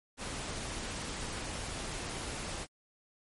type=noise; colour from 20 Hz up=pink; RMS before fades=-39 dBFS; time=0.17-2.67 s; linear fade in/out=50 ms; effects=MP3 48 kbps

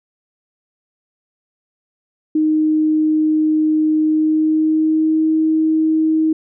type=tone with pitch glide; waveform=sine; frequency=310.2 to 316 Hz; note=D#4 to D#4; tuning=-5 to +27 cents; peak=-12 dBFS; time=2.35-6.33 s; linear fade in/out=5 ms; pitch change=+32 cents; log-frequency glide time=4-5.29 s; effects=none

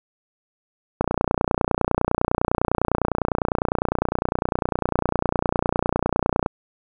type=click train; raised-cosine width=1 ms; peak=-5 dBFS; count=164; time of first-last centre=1.01-6.462 s; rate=29.9 Hz; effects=none

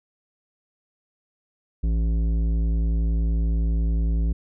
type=tone with tanh clipping; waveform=sine; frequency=55.6 Hz; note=A1; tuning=19 cents sharp; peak=-21 dBFS; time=1.83-4.33 s; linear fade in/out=10 ms; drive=12 dB; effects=none

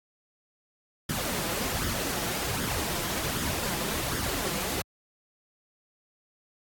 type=noise with flanger; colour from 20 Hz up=pink; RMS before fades=-30 dBFS; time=1.09-4.82 s; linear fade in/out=5 ms; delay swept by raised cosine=0.58 to 5.98 ms; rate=1.3 Hz; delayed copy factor=+0.55; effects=high-pass 60 Hz 12 dB/octave + AAC 64 kbps

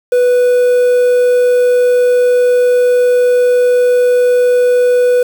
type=tone with quantisation; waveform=triangle; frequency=493.9 Hz; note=B4; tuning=in tune; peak=-5 dBFS; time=0.12-5.23 s; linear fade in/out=5 ms; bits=5; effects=none

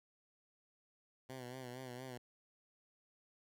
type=tone with vibrato; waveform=10% pulse; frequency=126.8 Hz; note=B2; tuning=46 cents sharp; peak=-38 dBFS; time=1.29-2.18 s; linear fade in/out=10 ms; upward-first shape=sine; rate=4.3 Hz; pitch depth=64 cents each way; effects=none

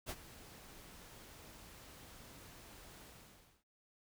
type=noise with ADSR envelope; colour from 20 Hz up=pink; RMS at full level=-41 dBFS; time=0.06-3.64 s; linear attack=39 ms; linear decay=48 ms; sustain=-15 dB; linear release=600 ms; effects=none

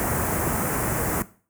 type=band-stop noise; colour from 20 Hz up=pink; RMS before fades=-24 dBFS; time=0-1.22 s; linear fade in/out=0 ms; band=1900 to 7600 Hz; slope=24 dB/octave; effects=noise-tail reverb RT60 0.4 s tail -17 dB re dry + high-pass 60 Hz 12 dB/octave

